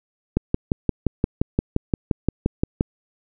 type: click train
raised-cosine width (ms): 3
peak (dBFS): -5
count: 15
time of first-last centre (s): 0.37-2.809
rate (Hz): 5.74
effects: none